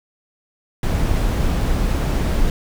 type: noise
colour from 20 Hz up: brown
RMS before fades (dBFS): -18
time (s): 0.83-2.5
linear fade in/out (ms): 2
effects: none